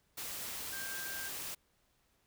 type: tone in noise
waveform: sine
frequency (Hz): 1584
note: G6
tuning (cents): +18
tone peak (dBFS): -43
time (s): 0.72-1.29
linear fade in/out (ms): 10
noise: white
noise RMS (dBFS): -42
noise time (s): 0.17-1.55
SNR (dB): -4
effects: pink hiss -74 dBFS RMS until 2.26 s